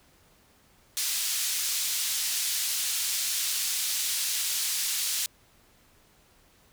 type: band-pass noise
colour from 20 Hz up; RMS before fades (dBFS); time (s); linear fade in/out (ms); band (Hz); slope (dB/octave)
pink; -29; 0.97-5.26; 0; 4000 to 15000; 12
effects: pink hiss -61 dBFS RMS until 6.72 s